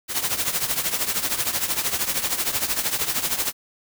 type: noise with tremolo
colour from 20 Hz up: white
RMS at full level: -21 dBFS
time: 0.08-3.53 s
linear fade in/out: 50 ms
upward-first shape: triangle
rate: 13 Hz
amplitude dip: 80%
effects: none